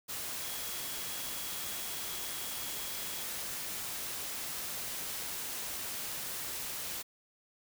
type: tone in noise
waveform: sine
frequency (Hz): 3322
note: G#7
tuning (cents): 0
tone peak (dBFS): -49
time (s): 0.4-3.25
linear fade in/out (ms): 20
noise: white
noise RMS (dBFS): -39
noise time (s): 0.08-7.03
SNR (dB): -13
effects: none